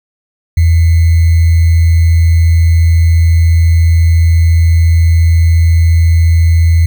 sine tone with sample-and-hold, 82.9 Hz, E2, 10 cents sharp, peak -4 dBFS, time 0.57-6.86 s, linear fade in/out 5 ms, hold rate 2100 Hz, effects none

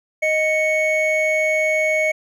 triangle tone pair together, 623.4 / 2217 Hz, D#5 / C#7, +3 / 0 cents, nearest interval octave + minor seventh, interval 2197 cents, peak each -17 dBFS, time 0.22-2.12 s, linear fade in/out 10 ms, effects none

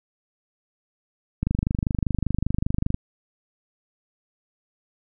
click train, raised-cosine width 5 ms, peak -10 dBFS, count 39, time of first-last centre 1.43-2.944 s, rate 25.1 Hz, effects none

